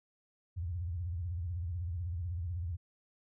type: tone with vibrato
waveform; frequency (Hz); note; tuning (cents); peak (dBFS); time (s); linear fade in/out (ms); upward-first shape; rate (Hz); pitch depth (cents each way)
sine; 86.4; F2; -18; -34; 0.56-2.77; 20; sine; 16; 170
effects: none